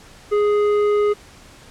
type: tone with tanh clipping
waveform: sine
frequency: 415.3 Hz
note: G#4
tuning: in tune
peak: -16 dBFS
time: 0.31-1.14 s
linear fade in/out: 20 ms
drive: 10 dB
effects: pink hiss -45 dBFS RMS until 1.7 s + low-pass 9000 Hz 12 dB/octave